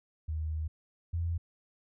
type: tone pair in turn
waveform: sine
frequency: 78.3 / 84.51 Hz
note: D#2 / E2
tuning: +11 / +44 cents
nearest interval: minor second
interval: 133 cents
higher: second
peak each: -31 / -29 dBFS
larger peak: second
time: 0.28-0.68 / 1.13-1.38 s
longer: first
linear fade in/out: 10 ms
effects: none